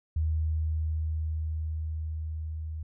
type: tone with level ramp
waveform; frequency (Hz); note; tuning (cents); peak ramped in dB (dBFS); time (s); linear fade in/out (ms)
sine; 78.7; D#2; +20; -24 to -33; 0.16-2.83; 5
effects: none